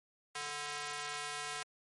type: tone with high-pass filter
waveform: square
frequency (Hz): 146.83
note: D3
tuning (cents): 0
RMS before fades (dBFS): -41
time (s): 0.35-1.63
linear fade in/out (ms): 5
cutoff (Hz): 1100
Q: 0.7
effects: MP3 48 kbps